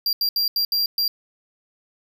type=tone bursts at uneven times; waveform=square; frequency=4751 Hz; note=D8; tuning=19 cents sharp; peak=-19 dBFS; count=6; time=0.06-0.13 / 0.21-0.29 / 0.36-0.48 / 0.56-0.65 / 0.72-0.86 / 0.98-1.08 s; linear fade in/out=2 ms; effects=10-bit